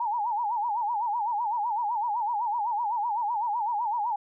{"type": "tone with vibrato", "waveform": "sine", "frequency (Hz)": 891, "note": "A5", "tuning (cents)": 22, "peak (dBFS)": -25, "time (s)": [0, 4.16], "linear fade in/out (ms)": 5, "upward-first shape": "sine", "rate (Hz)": 7.9, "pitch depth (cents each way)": 160, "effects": []}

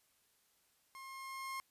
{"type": "tone with level ramp", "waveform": "30% pulse", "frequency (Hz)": 1069, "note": "C6", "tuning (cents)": 37, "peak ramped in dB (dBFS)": [-47, -37], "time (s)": [0.95, 1.6], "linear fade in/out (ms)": 0, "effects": ["white hiss -74 dBFS RMS until 1.7 s", "resampled to 32000 Hz"]}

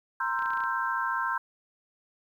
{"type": "chord", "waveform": "sine", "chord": "C dominant seventh", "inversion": "third", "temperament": "equal with one note detuned", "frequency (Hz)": [932.3, 1046.5, 1336.9, 1568], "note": ["Bb5", "C6", "E6", "G6"], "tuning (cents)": [0, 0, 24, 0], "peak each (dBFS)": [-33, -31, -34, -31], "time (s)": [0.2, 1.38], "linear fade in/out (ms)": 5}
{"type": "clicks", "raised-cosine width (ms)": 0.3, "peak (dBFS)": -30, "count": 8, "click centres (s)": [0.391, 0.423, 0.459, 0.505, 0.535, 0.573, 0.605, 0.638]}
{"effects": ["10-bit"]}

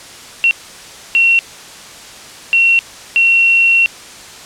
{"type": "tone bursts at uneven times", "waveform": "sine", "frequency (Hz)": 2728, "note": "F7", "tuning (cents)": -41, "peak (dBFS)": -7, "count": 4, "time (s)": [[0.44, 0.51], [1.15, 1.39], [2.53, 2.79], [3.16, 3.86]], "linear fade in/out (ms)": 0, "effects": ["white hiss -34 dBFS RMS until 4.45 s", "low-pass 8000 Hz 12 dB/octave"]}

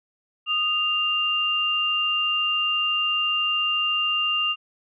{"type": "tone pair together", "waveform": "sine", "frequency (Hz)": [1236.7, 2794], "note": ["D#6", "F7"], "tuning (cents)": [-11, 0], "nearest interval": "octave + major second", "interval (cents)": 1411, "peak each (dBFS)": [-28, -21], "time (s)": [0.46, 4.56], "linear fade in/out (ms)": 50, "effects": []}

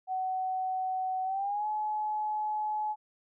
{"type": "tone with pitch glide", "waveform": "sine", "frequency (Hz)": [750, 851.6], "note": ["F#5", "G#5"], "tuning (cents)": [23, 43], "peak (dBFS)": -29, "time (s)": [0.07, 2.96], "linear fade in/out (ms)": 50, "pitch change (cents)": 220, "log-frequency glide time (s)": [1.24, 1.67], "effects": []}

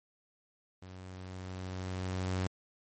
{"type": "tone with level ramp", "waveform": "sawtooth", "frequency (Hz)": 92.7, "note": "F#2", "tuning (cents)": 4, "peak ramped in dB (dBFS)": [-43, -26], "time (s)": [0.82, 2.47], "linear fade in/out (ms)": 5, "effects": ["MP3 32 kbps"]}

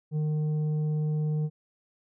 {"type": "tone with tanh clipping", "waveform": "triangle", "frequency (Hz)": 152.8, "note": "D#3", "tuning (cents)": -31, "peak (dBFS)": -26, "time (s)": [0.11, 1.5], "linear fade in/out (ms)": 50, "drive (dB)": 10, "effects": []}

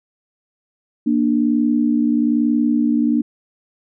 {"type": "tone pair together", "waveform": "sine", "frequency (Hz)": [235.1, 296.2], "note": ["A#3", "D4"], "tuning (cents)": [15, 15], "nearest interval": "major third", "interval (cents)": 400, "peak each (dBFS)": [-16, -17], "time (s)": [1.06, 3.22], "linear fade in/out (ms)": 10, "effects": []}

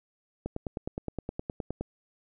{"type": "click train", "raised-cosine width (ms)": 2, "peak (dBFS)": -19, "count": 14, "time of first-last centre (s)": [0.46, 1.81], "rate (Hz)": 9.63, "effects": []}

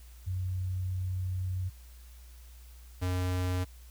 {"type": "tone pair in turn", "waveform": ["sine", "square"], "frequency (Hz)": [92.5, 90.91], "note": ["F#2", "F#2"], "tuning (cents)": [0, -30], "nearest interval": "unison", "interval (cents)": 30, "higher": "first", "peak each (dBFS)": [-30, -29], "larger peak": "second", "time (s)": [[0.26, 1.7], [3.01, 3.65]], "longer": "first", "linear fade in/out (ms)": 20, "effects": ["added 60 Hz sine -48 dBFS peak until 3.9 s", "white hiss -60 dBFS RMS until 3.9 s"]}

